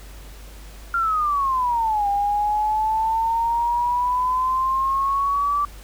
sine exponential two-way sweep, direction down then up, 1396.9 to 802 to 1165 Hz, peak -18 dBFS, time 0.94-5.65 s, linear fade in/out 2 ms, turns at 2.08 s, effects added 50 Hz sine -38 dBFS peak until 5.83 s + pink hiss -46 dBFS RMS until 5.83 s

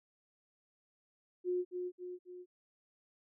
sine tone with echo, 360 Hz, F#4, 47 cents flat, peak -31 dBFS, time 1.44-1.65 s, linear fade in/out 50 ms, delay 270 ms, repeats 3, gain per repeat -5 dB, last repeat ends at 2.46 s, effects none

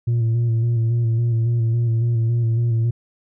sine tone with vibrato, 116 Hz, A#2, 8 cents flat, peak -13 dBFS, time 0.07-2.91 s, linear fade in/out 10 ms, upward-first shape square, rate 3.6 Hz, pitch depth 32 cents each way, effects tanh soft clip ceiling -15 dBFS

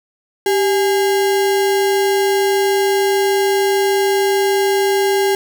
sine tone with sample-and-hold, 391.7 Hz, G4, 1 cent flat, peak -12 dBFS, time 0.46-5.35 s, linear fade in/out 2 ms, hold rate 1225 Hz, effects none

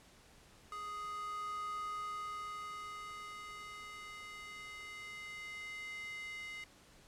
square tone with high-pass filter sweep, 415.3 Hz, G#4, in tune, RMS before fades -45 dBFS, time 0.72-6.64 s, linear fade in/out 2 ms, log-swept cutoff 1100 to 2200 Hz, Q 5.6, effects pink hiss -62 dBFS RMS until 7.07 s + low-pass 10000 Hz 12 dB/octave

